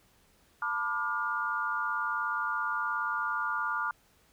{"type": "chord", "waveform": "sine", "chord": "B half-diminished seventh", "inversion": "third", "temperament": "just", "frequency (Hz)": [889, 987.8, 1185.3, 1422.4], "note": ["A5", "B5", "D6", "F6"], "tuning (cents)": [18, 0, 16, 31], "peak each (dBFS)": [-38, -38, -33, -32], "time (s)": [0.62, 3.91], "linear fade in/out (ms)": 2, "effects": ["pink hiss -65 dBFS RMS until 4.32 s"]}